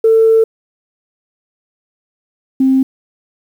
sine tone pair in turn, 447.4 / 264.4 Hz, A4 / C4, +29 / +18 cents, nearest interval major sixth, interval 911 cents, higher first, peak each -5 / -7 dBFS, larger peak first, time 0.04-0.44 / 2.6-2.83 s, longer first, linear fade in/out 5 ms, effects tanh soft clip ceiling -1 dBFS + 7-bit

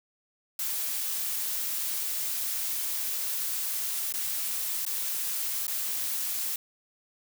blue noise with dropouts, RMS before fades -31 dBFS, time 0.59-6.56 s, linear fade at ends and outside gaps 2 ms, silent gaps 4.125-4.138 / 4.852-4.864 / 5.669-5.679 s, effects none

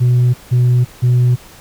sine tone bursts, 123.47 Hz, B2, in tune, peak -6 dBFS, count 3, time 0-1.36 s, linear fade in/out 20 ms, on 340 ms, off 170 ms, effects tanh soft clip ceiling -7 dBFS + pink hiss -40 dBFS RMS until 1.6 s

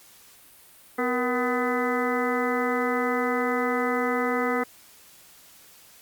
harmonic tone with a mistuned harmonic, 251.1 Hz, B3, 29 cents sharp, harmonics 1 / 2 / 3 / 4 / 5 / 6 / 7 / 8, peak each -28 / -27 / -32 / -35 / -30 / -37 / -37 / -32 dBFS, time 0.98-4.64 s, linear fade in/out 10 ms, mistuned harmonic 2, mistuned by -79 cents, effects white hiss -52 dBFS RMS until 6.01 s + Opus 48 kbps

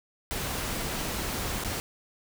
pink noise with dropouts, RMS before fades -32 dBFS, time 0.31-1.8 s, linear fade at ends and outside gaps 0 ms, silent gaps 1.638-1.647 s, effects none

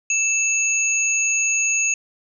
sine tone pair together, 2637 / 6645 Hz, E7 / G#8, 0 / 0 cents, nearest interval octave + major third, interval 1600 cents, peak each -20 dBFS, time 0.1-1.94 s, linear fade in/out 2 ms, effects none

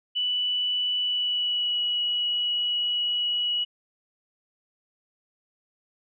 sine tone with pitch glide, 2968 to 2924 Hz, F#7 to F#7, +5 to -21 cents, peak -23 dBFS, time 0.15-3.65 s, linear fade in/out 20 ms, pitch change -26 cents, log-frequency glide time 0.99-1.83 s, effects none

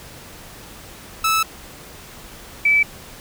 sawtooth / sine tone pair in turn, 1309 / 2307 Hz, E6 / D7, -13 / -31 cents, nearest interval minor seventh, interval 982 cents, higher second, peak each -12 dBFS, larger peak neither, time 1.24-1.43 / 2.65-2.83 s, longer first, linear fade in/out 5 ms, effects pink hiss -40 dBFS RMS until 3.2 s

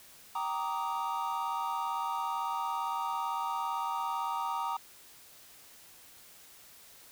triangle chord, Eb major seventh, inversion first, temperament just, 777.8 / 933.4 / 1166.7 / 1244.5 Hz, G5 / Bb5 / D6 / Eb6, -14 / +2 / -12 / 0 cents, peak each -37 / -32 / -38 / -36 dBFS, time 0.35-4.77 s, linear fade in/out 5 ms, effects white hiss -55 dBFS RMS until 7.11 s

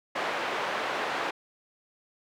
pink band-pass noise, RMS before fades -31 dBFS, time 0.15-1.31 s, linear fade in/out 10 ms, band 540 to 2300 Hz, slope 12 dB/octave, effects none

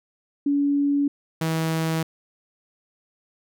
sine / sawtooth tone pair in turn, 284.5 / 161.48 Hz, C#4 / E3, +45 / -35 cents, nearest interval minor seventh, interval 980 cents, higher first, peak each -18 dBFS, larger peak neither, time 0.46-1.08 / 1.41-2.03 s, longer neither, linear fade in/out 5 ms, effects none

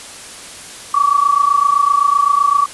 sine tone pair together, 1130.2 / 1158 Hz, C#6 / D6, +33 / -25 cents, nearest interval unison, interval 42 cents, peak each -13 dBFS, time 0.94-2.66 s, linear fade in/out 5 ms, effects white hiss -33 dBFS RMS until 2.73 s + resampled to 24000 Hz

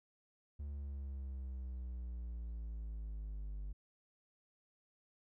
triangle exponential sweep, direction down, 72.6 to 49 Hz, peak -39 dBFS, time 0.59-3.73 s, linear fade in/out 10 ms, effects none

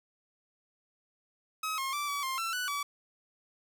sawtooth tone with pitch steps, 1275 / 1073 / 1167 / 1142 / 1057 / 1343 / 1484 / 1145 Hz, D#6 / C6 / D6 / D6 / C6 / E6 / F#6 / D6, +42 / +43 / -11 / -49 / +17 / +32 / +5 / -44 cents, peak -28 dBFS, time 1.63-2.83 s, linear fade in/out 5 ms, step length 150 ms, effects none

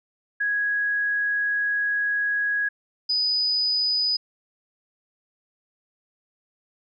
sine tone pair in turn, 1661.2 / 4978 Hz, G#6 / D#8, 0 / 0 cents, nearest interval octave + perfect fifth, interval 1900 cents, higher second, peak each -21 / -20 dBFS, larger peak second, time 0.4-2.69 / 3.09-4.17 s, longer first, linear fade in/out 10 ms, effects none

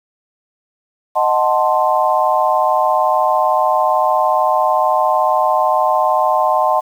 sine chord, D# diminished seventh, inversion none, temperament equal, 622.3 / 740 / 880 / 1046.5 Hz, D#5 / F#5 / A5 / C6, 0 / 0 / 0 / 0 cents, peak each -17 dBFS, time 1.15-6.81 s, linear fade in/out 20 ms, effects 7-bit

